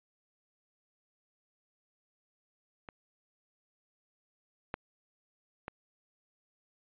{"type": "clicks", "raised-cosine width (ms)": 0.5, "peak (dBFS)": [-29, -19, -23], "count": 3, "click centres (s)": [2.888, 4.741, 5.681], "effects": ["resampled to 8000 Hz"]}